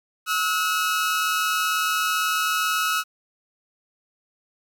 sawtooth tone pair together, 1292 / 1450.2 Hz, E6 / F#6, -35 / -35 cents, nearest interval major second, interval 200 cents, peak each -19 / -22 dBFS, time 0.26-3.04 s, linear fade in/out 50 ms, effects 9-bit

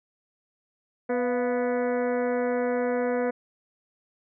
harmonic tone with a mistuned harmonic, 246.9 Hz, B3, in tune, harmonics 1 / 2 / 3 / 4 / 5 / 6 / 7 / 8 / 9, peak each -29 / -25 / -34 / -39 / -43 / -39 / -42 / -43 / -47 dBFS, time 1.09-3.31 s, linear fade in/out 10 ms, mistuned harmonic 3, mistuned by -76 cents, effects none

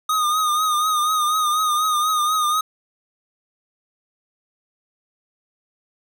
square tone with vibrato, 1235 Hz, D#6, 13 cents flat, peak -18 dBFS, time 0.09-2.61 s, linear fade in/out 5 ms, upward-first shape triangle, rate 4.1 Hz, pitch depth 60 cents each way, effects none

